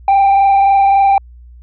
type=tone with frequency modulation; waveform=sine; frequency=789 Hz; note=G5; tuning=11 cents sharp; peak=-4 dBFS; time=0.08-1.18 s; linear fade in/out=2 ms; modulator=23.6 Hz; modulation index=0.48; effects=tanh soft clip ceiling -6 dBFS + added 60 Hz sine -35 dBFS peak until 1.62 s